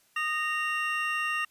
triangle tone cluster, 1233 / 1854 / 2766 Hz, D#6 / A#6 / F7, -16 / -10 / -17 cents, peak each -30 dBFS, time 0.16-1.45 s, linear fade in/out 5 ms, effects white hiss -65 dBFS RMS until 1.5 s + resampled to 32000 Hz

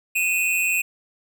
square tone pair together, 2500 / 2679 Hz, D#7 / E7, +8 / +27 cents, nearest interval minor second, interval 119 cents, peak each -22 / -24 dBFS, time 0.15-0.82 s, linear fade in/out 10 ms, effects none

